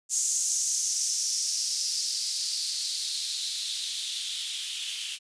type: noise with band-pass filter sweep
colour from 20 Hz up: violet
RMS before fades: -30 dBFS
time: 0.09-5.19 s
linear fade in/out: 50 ms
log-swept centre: 6800 to 3000 Hz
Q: 4.1
effects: resampled to 22050 Hz